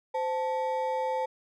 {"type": "ring-modulated tone", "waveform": "triangle", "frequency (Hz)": 698.5, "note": "F5", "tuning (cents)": 0, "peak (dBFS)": -22, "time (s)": [0.14, 1.26], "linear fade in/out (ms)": 10, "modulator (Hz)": 181, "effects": []}